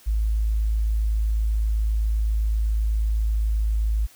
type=tone; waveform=sine; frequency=53.9 Hz; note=A1; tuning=35 cents flat; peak=-19 dBFS; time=0.06-4.07 s; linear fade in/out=20 ms; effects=white hiss -52 dBFS RMS until 4.15 s